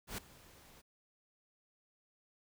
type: noise with ADSR envelope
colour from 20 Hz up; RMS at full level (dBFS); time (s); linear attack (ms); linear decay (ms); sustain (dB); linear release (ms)
pink; -39; 0.07-0.82; 110; 5; -21; 18
effects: none